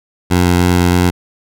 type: tone with vibrato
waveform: 15% pulse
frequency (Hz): 88.8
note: F2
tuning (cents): +29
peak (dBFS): -3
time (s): 0.3-1.11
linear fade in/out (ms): 20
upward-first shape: square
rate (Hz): 3.2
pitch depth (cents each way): 8
effects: none